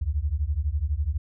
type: beating tone pair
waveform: sine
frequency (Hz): 67.9 / 79.9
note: C#2 / D#2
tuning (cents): -35 / +47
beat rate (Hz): 12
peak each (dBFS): -26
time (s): 0.01-1.18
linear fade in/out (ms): 10
effects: none